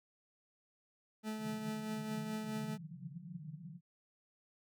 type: tone with tremolo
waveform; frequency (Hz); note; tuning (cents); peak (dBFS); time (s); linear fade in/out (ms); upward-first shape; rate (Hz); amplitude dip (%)
40% pulse; 216.8; A3; -25; -36; 1.23-2.78; 50; triangle; 4.7; 45
type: band-pass noise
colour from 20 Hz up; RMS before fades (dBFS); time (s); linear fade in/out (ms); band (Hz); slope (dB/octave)
pink; -48; 1.38-3.81; 50; 140 to 180; 96
effects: none